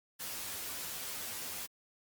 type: noise with comb filter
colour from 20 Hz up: white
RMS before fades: -41 dBFS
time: 0.19-1.67 s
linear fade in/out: 20 ms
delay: 12 ms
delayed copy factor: +0.65
effects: Opus 48 kbps